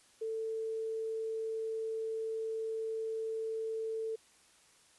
sine tone, 444.8 Hz, A4, 19 cents sharp, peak -34 dBFS, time 0.21-4.16 s, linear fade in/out 10 ms, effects white hiss -64 dBFS RMS until 4.98 s + resampled to 24000 Hz

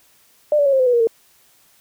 sine tone with pitch steps, 598 / 575 / 552.8 / 531.5 / 511.1 / 491.4 / 472.4 / 454.2 Hz, D5 / D5 / C#5 / C5 / C5 / B4 / A#4 / A#4, +31 / -37 / -5 / +27 / -41 / -9 / +23 / -45 cents, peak -12 dBFS, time 0.52-1.072 s, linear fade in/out 2 ms, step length 69 ms, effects white hiss -55 dBFS RMS until 1.8 s

